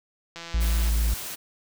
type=click train; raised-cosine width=0.2 ms; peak=-21 dBFS; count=90; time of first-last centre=0.36-0.89 s; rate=168 Hz
type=tone; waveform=triangle; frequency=55.8 Hz; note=A1; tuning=25 cents sharp; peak=-18 dBFS; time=0.54-1.14 s; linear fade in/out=5 ms
type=noise; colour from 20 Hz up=white; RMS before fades=-35 dBFS; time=0.6-1.36 s; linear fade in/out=20 ms
effects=none